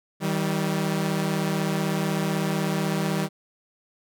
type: tone pair together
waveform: sawtooth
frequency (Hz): 158.5 / 194.5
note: D#3 / G3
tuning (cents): +32 / -13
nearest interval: major third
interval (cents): 355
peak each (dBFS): -22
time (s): 0.2-3.29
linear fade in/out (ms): 50
effects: none